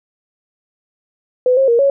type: tone with pitch steps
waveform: sine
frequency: 503 / 536 / 469.1 / 555 Hz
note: B4 / C5 / A#4 / C#5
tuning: +32 / +42 / +11 / +2 cents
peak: -9 dBFS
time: 1.46-1.9 s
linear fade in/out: 2 ms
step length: 110 ms
effects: none